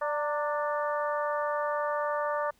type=harmonic tone with a mistuned harmonic; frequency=294.4 Hz; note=D4; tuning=4 cents sharp; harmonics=2 / 3 / 4 / 5 / 6; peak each=-30 / -34 / -33 / -40 / -40 dBFS; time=0.01-2.51 s; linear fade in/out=10 ms; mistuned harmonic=3; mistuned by=+51 cents; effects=pink hiss -66 dBFS RMS until 2.59 s